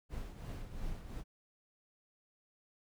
brown noise with tremolo, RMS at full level -40 dBFS, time 0.09-1.24 s, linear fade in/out 50 ms, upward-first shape triangle, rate 2.9 Hz, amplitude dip 65%, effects none

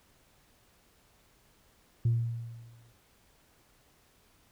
sine tone with exponential decay, 116.54 Hz, A#2, in tune, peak -20 dBFS, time 2.05-2.93 s, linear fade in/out 5 ms, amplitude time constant 190 ms, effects tanh soft clip ceiling -20 dBFS + pink hiss -65 dBFS RMS until 4.51 s

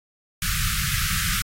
pink band-stop noise, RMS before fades -24 dBFS, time 0.42-1.42 s, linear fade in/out 2 ms, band 190 to 1200 Hz, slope 96 dB/octave, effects AAC 48 kbps

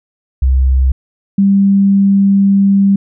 sine tone pair in turn, 65.41 / 197.37 Hz, C2 / G3, 0 / +12 cents, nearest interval octave + perfect fifth, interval 1912 cents, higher second, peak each -7 / -6 dBFS, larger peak second, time 0.42-0.92 / 1.38-2.96 s, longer second, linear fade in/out 5 ms, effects none

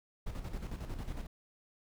brown noise with tremolo, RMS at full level -38 dBFS, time 0.26-1.27 s, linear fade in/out 10 ms, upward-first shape square, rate 11 Hz, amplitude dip 55%, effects none

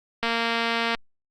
click train, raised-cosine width 0.3 ms, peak -9 dBFS, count 167, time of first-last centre 0.23-0.949 s, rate 231 Hz, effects Opus 48 kbps

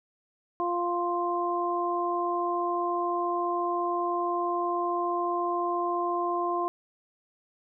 harmonic tone, 349.2 Hz, F4, in tune, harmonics 1 / 2 / 3, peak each -30 / -31 / -29 dBFS, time 0.6-6.68 s, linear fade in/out 0 ms, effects none

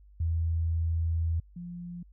sine tone pair in turn, 82.41 / 174.62 Hz, E2 / F3, 0 / 0 cents, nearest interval octave + minor second, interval 1300 cents, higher second, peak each -25 / -37 dBFS, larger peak first, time 0.2-1.4 / 1.56-2.03 s, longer first, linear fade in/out 5 ms, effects added 50 Hz sine -52 dBFS peak until 2.12 s

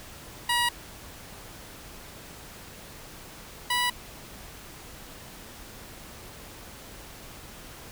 15% pulse tone pair in turn, 960 / 980.2 Hz, B5 / B5, -49 / -13 cents, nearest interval unison, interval 36 cents, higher second, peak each -16 / -17 dBFS, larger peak first, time 0.49-0.69 / 3.7-3.9 s, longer neither, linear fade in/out 5 ms, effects pink hiss -45 dBFS RMS until 7.91 s

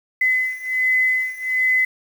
sine beating tone pair, 2026 / 2027.3 Hz, B6 / B6, +44 / +45 cents, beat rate 1.3 Hz, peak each -19 / -21 dBFS, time 0.21-1.85 s, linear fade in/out 5 ms, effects 7-bit

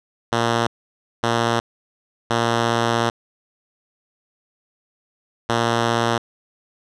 5% pulse tone bursts at uneven times, 116.54 Hz, A#2, in tune, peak -6 dBFS, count 4, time 0.32-0.67 / 1.23-1.6 / 2.3-3.1 / 5.49-6.18 s, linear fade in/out 5 ms, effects low-pass 6000 Hz 12 dB/octave

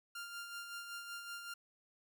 sawtooth tone with tremolo, 1396.9 Hz, F6, in tune, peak -39 dBFS, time 0.15-1.54 s, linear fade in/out 5 ms, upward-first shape sine, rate 5.3 Hz, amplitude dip 45%, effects none

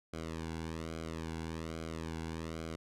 sawtooth tone with flanger, 81.1 Hz, E2, 28 cents flat, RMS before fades -41 dBFS, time 0.13-2.76 s, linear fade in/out 5 ms, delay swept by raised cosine 1.1 to 1.63 ms, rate 1.2 Hz, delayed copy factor -0.95, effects low-pass 9000 Hz 12 dB/octave

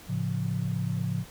sine chord, A augmented, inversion none, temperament equal, 110 / 138.59 / 174.61 Hz, A2 / C#3 / E#3, 0 / 0 / 0 cents, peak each -31 dBFS, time 0.07-1.25 s, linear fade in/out 50 ms, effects pink hiss -49 dBFS RMS until 1.3 s

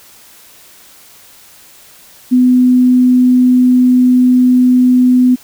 sine tone, 251.1 Hz, B3, 29 cents sharp, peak -5 dBFS, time 2.31-5.36 s, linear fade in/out 20 ms, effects white hiss -41 dBFS RMS until 5.43 s

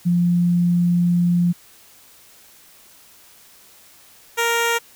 sine / 10% pulse tone pair in turn, 174.61 / 466.2 Hz, F3 / A#4, 0 / 0 cents, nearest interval octave + perfect fourth, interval 1700 cents, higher second, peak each -14 / -9 dBFS, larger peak second, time 0.05-1.53 / 4.37-4.79 s, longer first, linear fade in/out 20 ms, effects white hiss -49 dBFS RMS until 4.95 s

